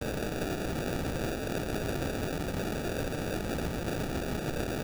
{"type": "noise with sample-and-hold", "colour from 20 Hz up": "white", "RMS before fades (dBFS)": -33, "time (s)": [0.01, 4.83], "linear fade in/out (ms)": 5, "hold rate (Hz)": 1050, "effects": []}